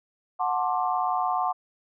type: chord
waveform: sine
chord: D dominant seventh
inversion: first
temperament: just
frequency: 734.2 / 881 / 1057.2 / 1174.7 Hz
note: F#5 / A5 / C6 / D6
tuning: -14 / +2 / +18 / 0 cents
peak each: -26 / -30 / -29 / -31 dBFS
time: 0.39-1.53 s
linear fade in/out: 20 ms
effects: none